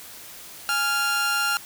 sawtooth tone pair together, 830.6 / 1392.7 Hz, G#5 / F6, 0 / -5 cents, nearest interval major sixth, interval 895 cents, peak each -27 / -18 dBFS, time 0.69-1.57 s, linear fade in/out 0 ms, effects white hiss -42 dBFS RMS until 1.65 s

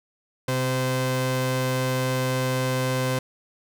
sawtooth tone pair together, 129.1 / 258.2 Hz, C3 / C4, -23 / -23 cents, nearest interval octave, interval 1200 cents, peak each -20 dBFS, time 0.48-3.19 s, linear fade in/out 5 ms, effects none

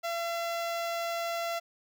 sawtooth tone with notch filter, 678 Hz, E5, 49 cents sharp, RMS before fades -33 dBFS, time 0.03-1.6 s, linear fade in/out 20 ms, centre 9700 Hz, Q 1.6, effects none

